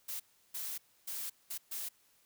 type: noise bursts at uneven times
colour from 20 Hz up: blue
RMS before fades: -40 dBFS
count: 5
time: 0.08-0.2 / 0.54-0.78 / 1.07-1.3 / 1.5-1.58 / 1.71-1.89 s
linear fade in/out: 10 ms
effects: white hiss -69 dBFS RMS until 2.25 s